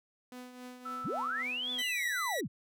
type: tone with tremolo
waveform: sawtooth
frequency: 249.9 Hz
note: B3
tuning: 21 cents sharp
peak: -39 dBFS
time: 0.32-1.82 s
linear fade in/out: 2 ms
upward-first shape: triangle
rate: 3.7 Hz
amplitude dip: 60%
type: tone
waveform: sine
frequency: 1318.5 Hz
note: E6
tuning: in tune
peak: -37 dBFS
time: 0.85-1.43 s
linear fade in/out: 10 ms
type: linear two-way sweep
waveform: sine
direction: up then down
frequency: 77.78 to 3520 to 77.78 Hz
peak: -33 dBFS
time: 1.04-2.48 s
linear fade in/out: 20 ms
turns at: 1.71 s
type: tone with vibrato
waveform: sawtooth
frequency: 1963 Hz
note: B6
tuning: 11 cents flat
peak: -31 dBFS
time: 1.78-2.41 s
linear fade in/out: 10 ms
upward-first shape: sine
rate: 2.8 Hz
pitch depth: 32 cents each way
effects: none